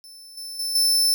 sawtooth tone with level steps, 5290 Hz, E8, 5 cents sharp, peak -39 / -30 / -22 / -14 dBFS, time 0.04-1.14 s, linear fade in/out 0 ms, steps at 0.37 / 0.59 / 0.75 s, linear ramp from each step 5 ms, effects none

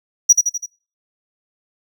triangle tone with echo, 5800 Hz, F#8, 35 cents flat, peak -3 dBFS, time 0.29-0.33 s, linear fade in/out 10 ms, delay 83 ms, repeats 4, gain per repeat -5 dB, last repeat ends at 0.662 s, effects noise-tail reverb RT60 0.4 s tail -26 dB re dry

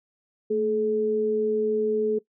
sine tone pair together, 221.8 / 428.2 Hz, A3 / A4, +14 / -47 cents, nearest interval major seventh, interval 1139 cents, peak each -30 / -21 dBFS, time 0.5-2.19 s, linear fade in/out 10 ms, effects noise-tail reverb RT60 0.1 s tail -19 dB re dry

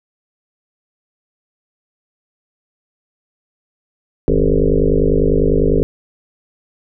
sine tone with frequency modulation, 215 Hz, A3, 40 cents flat, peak -10 dBFS, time 4.28-5.83 s, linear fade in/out 0 ms, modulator 50 Hz, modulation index 5.4, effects none

